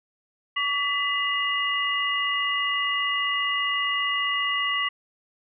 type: tone cluster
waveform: sine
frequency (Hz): 1138 / 1993 / 2848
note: C#6 / B6 / F7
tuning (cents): +45 / +15 / +33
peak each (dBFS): -28 / -26 / -27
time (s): 0.56-4.89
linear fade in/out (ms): 10
effects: none